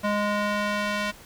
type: tone with band-pass filter sweep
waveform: square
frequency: 207.1 Hz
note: G#3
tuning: 5 cents flat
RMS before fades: -26 dBFS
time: 0.03-1.12 s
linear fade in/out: 20 ms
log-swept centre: 1000 to 2200 Hz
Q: 0.71
effects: pink hiss -48 dBFS RMS until 1.25 s